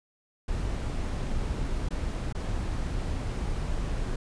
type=noise with dropouts; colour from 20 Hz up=brown; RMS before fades=-30 dBFS; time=0.48-4.16 s; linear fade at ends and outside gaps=5 ms; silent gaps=1.888-1.906 / 2.327-2.348 s; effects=resampled to 22050 Hz